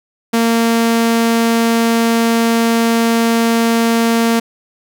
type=tone; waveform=sawtooth; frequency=230 Hz; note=A#3; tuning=23 cents flat; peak=-7 dBFS; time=0.33-4.4 s; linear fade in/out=10 ms; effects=none